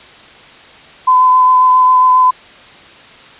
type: tone with vibrato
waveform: sine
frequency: 1015 Hz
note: B5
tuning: 47 cents sharp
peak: -5 dBFS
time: 1.07-2.31 s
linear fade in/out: 10 ms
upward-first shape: sine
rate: 7.4 Hz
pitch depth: 12 cents each way
effects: white hiss -38 dBFS RMS until 3.39 s + resampled to 8000 Hz